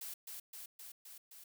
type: noise with echo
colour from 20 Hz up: blue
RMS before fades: -45 dBFS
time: 0.01-0.14 s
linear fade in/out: 5 ms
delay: 260 ms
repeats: 5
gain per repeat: -2 dB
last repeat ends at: 1.44 s
effects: none